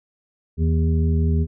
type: harmonic tone with a mistuned harmonic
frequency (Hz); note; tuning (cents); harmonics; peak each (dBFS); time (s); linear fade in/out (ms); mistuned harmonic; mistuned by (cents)
80.7; E2; -36; 1 / 2 / 3 / 5; -17 / -23 / -27 / -31; 0.57-1.47; 50; 3; -37
effects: none